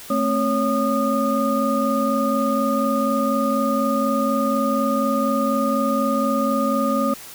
sine tone cluster, 221.1 / 265.2 / 557 / 1225 Hz, A3 / C4 / C#5 / D#6, +9 / +23 / +8 / -27 cents, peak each -23 dBFS, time 0.1-7.14 s, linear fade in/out 5 ms, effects white hiss -39 dBFS RMS until 7.34 s

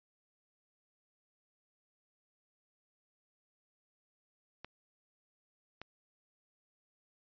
clicks, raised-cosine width 0.3 ms, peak -28 dBFS, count 2, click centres 4.646 / 5.816 s, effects resampled to 11025 Hz

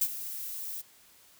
violet noise with ADSR envelope, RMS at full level -24 dBFS, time 0.01-0.82 s, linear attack 7 ms, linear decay 57 ms, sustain -14 dB, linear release 16 ms, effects white hiss -59 dBFS RMS until 1.39 s

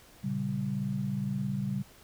sine chord, G diminished, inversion first, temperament equal, 116.54 / 138.59 / 196 Hz, Bb2 / Db3 / G3, 0 / 0 / 0 cents, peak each -38 / -33 / -32 dBFS, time 0.23-1.83 s, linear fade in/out 20 ms, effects pink hiss -56 dBFS RMS until 2.03 s

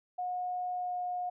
sine tone with pitch glide, 724 to 719.4 Hz, F#5 to F#5, -38 to -49 cents, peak -32 dBFS, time 0.18-1.3 s, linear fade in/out 10 ms, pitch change -11 cents, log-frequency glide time 0.72-0.95 s, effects none

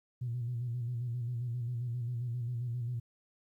sine tone with vibrato, 120.4 Hz, B2, 44 cents flat, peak -32 dBFS, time 0.21-3 s, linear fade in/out 10 ms, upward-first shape square, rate 7.5 Hz, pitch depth 52 cents each way, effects tanh soft clip ceiling -28 dBFS + 12-bit

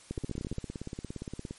two click trains, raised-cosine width 3 ms, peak -24 / -21 dBFS, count 24 / 8, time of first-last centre 0.18-1.509 / 0.11-0.583 s, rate 17.3 / 14.8 Hz, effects white hiss -55 dBFS RMS until 1.58 s + MP3 48 kbps

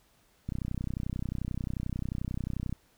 click train, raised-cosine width 5 ms, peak -21 dBFS, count 71, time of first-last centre 0.49-2.726 s, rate 31.3 Hz, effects pink hiss -66 dBFS RMS until 2.97 s

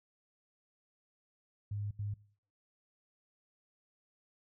sine tone bursts at uneven times, 102.8 Hz, G#2, 17 cents flat, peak -35 dBFS, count 2, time 1.71-1.91 / 1.99-2.14 s, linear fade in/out 5 ms, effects noise-tail reverb RT60 0.5 s tail -21 dB re dry

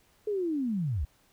sine linear sweep, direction down, 432.8 to 57.7 Hz, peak -27 dBFS, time 0.27-1.05 s, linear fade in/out 5 ms, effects pink hiss -65 dBFS RMS until 1.32 s

